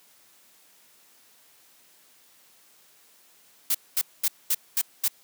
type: noise bursts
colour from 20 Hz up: blue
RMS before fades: -23 dBFS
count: 6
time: 3.7-5.082 s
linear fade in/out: 5 ms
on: 47 ms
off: 220 ms
effects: white hiss -58 dBFS RMS until 5.23 s + high-pass 150 Hz 12 dB/octave